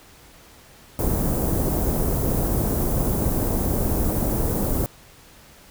pink band-stop noise, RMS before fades -22 dBFS, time 0.99-4.86 s, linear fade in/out 0 ms, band 570 to 15000 Hz, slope 12 dB/octave, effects pink hiss -49 dBFS RMS until 5.7 s

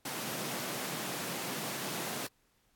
pink high-pass noise, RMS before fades -38 dBFS, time 0.05-2.27 s, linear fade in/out 5 ms, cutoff 130 Hz, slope 48 dB/octave, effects pink hiss -72 dBFS RMS until 2.75 s + AAC 64 kbps

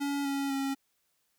square tone with pitch steps, 282.6 / 277.7 / 273 Hz, C#4 / C#4 / C#4, +34 / +3 / -26 cents, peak -30 dBFS, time 0-0.75 s, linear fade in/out 20 ms, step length 250 ms, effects white hiss -75 dBFS RMS until 1.38 s

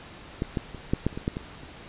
clicks, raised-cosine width 3 ms, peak -13 / -13 / -25 / -9 / -10 / -30 / -19 / -12 / -18 / -30 dBFS, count 10, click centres 0.421 / 0.572 / 0.747 / 0.935 / 1.066 / 1.128 / 1.175 / 1.279 / 1.369 / 1.634 s, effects pink hiss -45 dBFS RMS until 1.88 s + resampled to 8000 Hz

